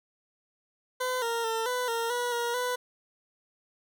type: tone with pitch steps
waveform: 20% pulse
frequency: 507 / 463.7 / 450.2 / 498.3 / 461.4 / 486.7 / 474.3 / 496.3 Hz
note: B4 / A#4 / A4 / B4 / A#4 / B4 / A#4 / B4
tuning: +45 / -9 / +40 / +15 / -18 / -25 / +30 / +8 cents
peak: -23 dBFS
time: 1-2.76 s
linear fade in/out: 10 ms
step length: 220 ms
effects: none